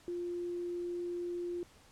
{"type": "tone", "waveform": "sine", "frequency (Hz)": 350, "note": "F4", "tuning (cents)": 4, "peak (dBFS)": -35, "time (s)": [0.08, 1.63], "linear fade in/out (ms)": 0, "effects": ["pink hiss -61 dBFS RMS until 1.91 s", "low-pass 10000 Hz 12 dB/octave"]}